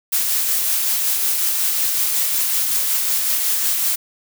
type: noise with tremolo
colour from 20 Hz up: blue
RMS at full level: -18 dBFS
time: 0.12-3.96 s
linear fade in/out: 10 ms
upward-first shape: sine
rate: 5.4 Hz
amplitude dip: 25%
effects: none